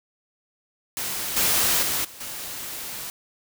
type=noise with level steps; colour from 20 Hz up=white; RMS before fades=-29 / -21 / -25 / -43 / -34 dBFS; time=0.97-3.1 s; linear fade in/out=0 ms; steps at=1.36 / 1.82 / 2.04 / 2.2 s; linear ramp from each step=10 ms; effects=none